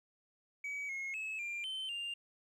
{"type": "tone with pitch steps", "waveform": "sine", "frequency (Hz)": [2273, 2162, 2588, 2386, 3080, 2797], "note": ["C#7", "C#7", "E7", "D7", "G7", "F7"], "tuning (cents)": [43, -44, -32, 27, -31, 2], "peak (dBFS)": -35, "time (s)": [0.64, 2.14], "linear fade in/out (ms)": 5, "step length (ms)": 250, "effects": ["tanh soft clip ceiling -37 dBFS", "12-bit"]}